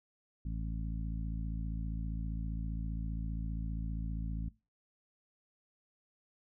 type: harmonic tone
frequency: 55.1 Hz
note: A1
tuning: 3 cents sharp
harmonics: 1 / 2 / 3 / 4 / 5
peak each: -36 / -43 / -43 / -48 / -51 dBFS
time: 0.45-4.49 s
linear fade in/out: 5 ms
effects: noise-tail reverb RT60 0.3 s tail -22 dB re dry